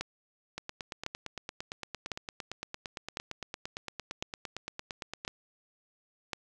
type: two click trains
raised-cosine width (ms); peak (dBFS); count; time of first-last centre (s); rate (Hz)
0.2; -20 / -16; 42 / 7; 0.58-5.25 / 0.01-6.332; 8.78 / 0.949
effects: none